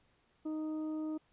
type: harmonic tone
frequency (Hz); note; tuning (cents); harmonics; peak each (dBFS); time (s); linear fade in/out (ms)
310.6; D#4; -3; 1 / 2 / 3 / 4; -35 / -49 / -57 / -57; 0.45-1.18; 10
effects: pink hiss -72 dBFS RMS until 1.32 s + resampled to 8000 Hz